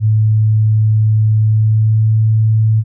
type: tone with pitch glide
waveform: sine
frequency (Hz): 108.5 to 109.89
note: A2 to A2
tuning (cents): -24 to -2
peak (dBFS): -8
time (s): 0-2.84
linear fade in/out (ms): 50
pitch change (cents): +22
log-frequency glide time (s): 1.42-2.17
effects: none